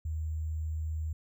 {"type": "tone with sample-and-hold", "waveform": "sine", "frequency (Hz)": 78.7, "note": "D#2", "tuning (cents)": 20, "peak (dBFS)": -31, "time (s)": [0.05, 1.13], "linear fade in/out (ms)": 5, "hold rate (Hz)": 7350, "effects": []}